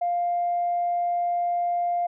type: tone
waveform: sine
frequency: 700 Hz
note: F5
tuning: 4 cents sharp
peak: -21 dBFS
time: 0.01-2.07 s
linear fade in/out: 10 ms
effects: tanh soft clip ceiling -17 dBFS